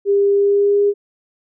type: tone with pitch glide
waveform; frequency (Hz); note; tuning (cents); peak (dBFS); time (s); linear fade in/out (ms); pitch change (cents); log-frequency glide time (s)
sine; 401 to 406.8; G4 to G#4; +39 to -36; -11; 0.05-0.94; 50; +25; 0.34-0.82
effects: none